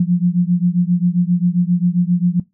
sine beating tone pair, 173.4 / 180.9 Hz, F3 / F#3, -12 / -39 cents, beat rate 7.5 Hz, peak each -15 dBFS, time 0-2.4 s, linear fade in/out 5 ms, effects noise-tail reverb RT60 0.2 s tail -21 dB re dry

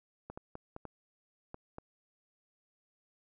clicks, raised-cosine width 1 ms, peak -29 dBFS, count 7, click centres 0.3 / 0.375 / 0.554 / 0.764 / 0.853 / 1.544 / 1.784 s, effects none

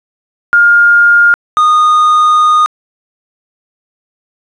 sine / triangle tone pair in turn, 1413 / 1231 Hz, F6 / D#6, +20 / -19 cents, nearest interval major second, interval 239 cents, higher first, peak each -3 dBFS, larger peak neither, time 0.53-1.34 / 1.57-2.66 s, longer second, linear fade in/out 0 ms, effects resampled to 22050 Hz + 7-bit

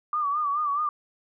sine tone with vibrato, 1174.7 Hz, D6, in tune, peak -23 dBFS, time 0.13-0.89 s, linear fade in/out 2 ms, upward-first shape sine, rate 4.7 Hz, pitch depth 80 cents each way, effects none

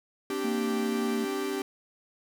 45% pulse chord, C suspended second, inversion none, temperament equal with one note detuned, 261.6 / 293.7 / 390.6 Hz, C4 / D4 / G4, 0 / 0 / -6 cents, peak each -37 / -35 / -31 dBFS, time 0.3-1.62 s, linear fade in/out 2 ms
triangle tone with vibrato, 230 Hz, A#3, 23 cents flat, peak -27 dBFS, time 0.44-1.25 s, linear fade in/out 10 ms, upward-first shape triangle, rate 2.2 Hz, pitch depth 21 cents each way
effects 10-bit

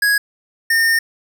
square tone pair in turn, 1661.2 / 1822.2 Hz, G#6 / A#6, 0 / -40 cents, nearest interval major second, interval 160 cents, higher second, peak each -13 dBFS, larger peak neither, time 0.02-0.18 / 0.7-0.99 s, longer second, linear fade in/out 5 ms, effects none

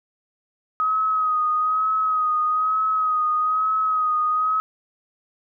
sine tone with vibrato, 1261 Hz, D#6, 23 cents sharp, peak -18 dBFS, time 0.8-4.6 s, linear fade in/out 0 ms, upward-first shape sine, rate 1.1 Hz, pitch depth 34 cents each way, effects none

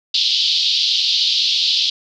white band-pass noise, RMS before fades -17 dBFS, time 0.14-1.9 s, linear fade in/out 5 ms, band 3100 to 4700 Hz, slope 48 dB/octave, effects none

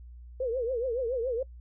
sine tone with vibrato, 489.4 Hz, B4, 16 cents flat, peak -27 dBFS, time 0.4-1.43 s, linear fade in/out 5 ms, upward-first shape triangle, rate 7.1 Hz, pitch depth 180 cents each way, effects noise-tail reverb RT60 0.1 s tail -24 dB re dry + added 60 Hz sine -44 dBFS peak until 1.6 s

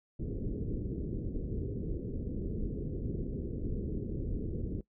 pink low-pass noise, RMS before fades -36 dBFS, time 0.19-4.81 s, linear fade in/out 5 ms, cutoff 450 Hz, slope 48 dB/octave, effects noise-tail reverb RT60 0.1 s tail -19 dB re dry

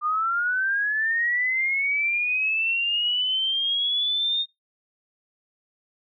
sine linear sweep, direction up, 1200 to 3687 Hz, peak -21 dBFS, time 0.01-4.46 s, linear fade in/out 50 ms, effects noise-tail reverb RT60 0.2 s tail -22 dB re dry

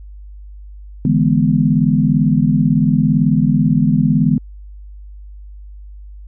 sine chord, E dominant seventh, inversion third, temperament equal, 146.83 / 164.81 / 207.7 / 246.9 Hz, D3 / E3 / G#3 / B3, 0 / 0 / 0 / 0 cents, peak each -16 dBFS, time 1.05-4.38 s, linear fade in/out 2 ms, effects added 50 Hz sine -32 dBFS peak until 6.27 s

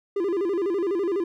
triangle tone with vibrato, 370 Hz, F#4, in tune, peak -20 dBFS, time 0.16-1.24 s, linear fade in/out 5 ms, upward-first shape square, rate 12 Hz, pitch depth 140 cents each way, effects none

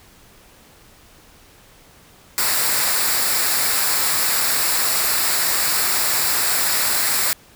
white noise with comb filter, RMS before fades -19 dBFS, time 2.38-7.33 s, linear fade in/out 0 ms, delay 0.32 ms, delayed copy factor -0.55, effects pink hiss -49 dBFS RMS until 7.55 s

